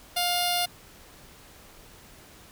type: tone with notch filter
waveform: 10% pulse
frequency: 707 Hz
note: F5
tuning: 21 cents sharp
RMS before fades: -26 dBFS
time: 0.16-0.66 s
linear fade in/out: 10 ms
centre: 1700 Hz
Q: 0.91
effects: pink hiss -51 dBFS RMS until 2.51 s